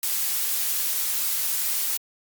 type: noise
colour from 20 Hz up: blue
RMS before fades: -25 dBFS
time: 0.03-1.97 s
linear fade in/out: 2 ms
effects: Opus 48 kbps